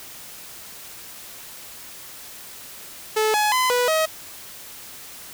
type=tone with pitch steps; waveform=sawtooth; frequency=433.5 / 844 / 1017 / 491.6 / 634 Hz; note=A4 / G#5 / C6 / B4 / D#5; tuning=-26 / +28 / -50 / -8 / +32 cents; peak=-14 dBFS; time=3.16-4.06 s; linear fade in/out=10 ms; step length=180 ms; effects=white hiss -40 dBFS RMS until 5.33 s